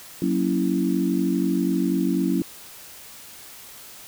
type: chord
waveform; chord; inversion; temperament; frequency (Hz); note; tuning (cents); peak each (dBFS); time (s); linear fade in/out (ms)
sine; F# dominant seventh; none; equal; 185 / 233.1 / 277.2 / 329.6; F#3 / A#3 / C#4 / E4; 0 / 0 / 0 / 0; -24 / -28 / -24 / -25; 0.22-2.42; 2
effects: white hiss -43 dBFS RMS until 4.07 s